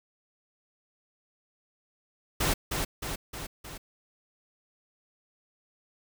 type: noise with echo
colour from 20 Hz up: pink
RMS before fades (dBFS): -26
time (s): 2.4-2.54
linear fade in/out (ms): 10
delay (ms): 310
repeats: 4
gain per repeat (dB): -4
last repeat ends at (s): 3.78
effects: none